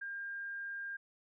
sine tone, 1604 Hz, G6, 39 cents sharp, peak -39 dBFS, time 0.01-0.97 s, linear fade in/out 10 ms, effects none

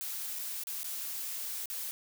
blue noise with dropouts, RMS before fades -38 dBFS, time 0.01-1.91 s, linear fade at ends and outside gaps 0 ms, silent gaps 0.388-0.392 / 0.636-0.671 / 0.832-0.843 / 1.657-1.7 s, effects none

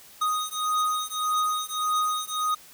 square beating tone pair, 1244.5 / 1246.2 Hz, D#6 / D#6, 0 / +2 cents, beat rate 1.7 Hz, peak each -28 / -28 dBFS, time 0.21-2.55 s, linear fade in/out 10 ms, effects white hiss -50 dBFS RMS until 2.73 s

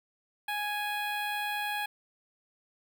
15% pulse tone with notch filter, 830.6 Hz, G#5, in tune, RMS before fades -33 dBFS, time 0.48-1.86 s, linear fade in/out 5 ms, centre 6800 Hz, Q 0.81, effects none

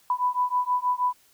sine beating tone pair, 990 / 996.3 Hz, B5 / B5, +4 / +15 cents, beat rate 6.3 Hz, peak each -25 dBFS, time 0.1-1.13 s, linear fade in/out 2 ms, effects white hiss -60 dBFS RMS until 1.33 s

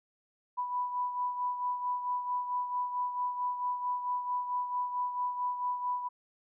sine beating tone pair, 987.8 / 992.3 Hz, B5 / B5, 0 / +8 cents, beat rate 4.5 Hz, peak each -31 / -39 dBFS, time 0.57-6.09 s, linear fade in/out 20 ms, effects none

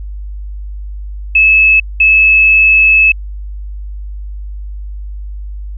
sine tone pair in turn, 2599 / 2599 Hz, E7 / E7, -25 / -25 cents, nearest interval unison, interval 0 cents, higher neither, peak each -4 dBFS, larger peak neither, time 1.35-1.8 / 2-3.12 s, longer second, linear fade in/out 5 ms, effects added 50 Hz sine -21 dBFS peak until 5.77 s

